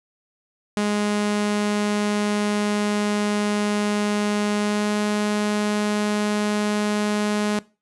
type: tone with pitch glide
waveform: sawtooth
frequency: 207.7 to 209 Hz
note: G#3 to G#3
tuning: 0 to +11 cents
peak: -16 dBFS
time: 0.77-7.59 s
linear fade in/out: 0 ms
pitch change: +11 cents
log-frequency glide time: 4.58-4.9 s
effects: noise-tail reverb RT60 0.3 s tail -20 dB re dry + resampled to 24000 Hz